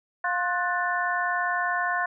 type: harmonic tone with a mistuned harmonic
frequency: 353.5 Hz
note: F4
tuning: 21 cents sharp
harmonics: 2 / 3 / 4 / 5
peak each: -29 / -29 / -29 / -29 dBFS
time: 0.24-2.06 s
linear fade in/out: 5 ms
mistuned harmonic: 4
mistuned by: +76 cents
effects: none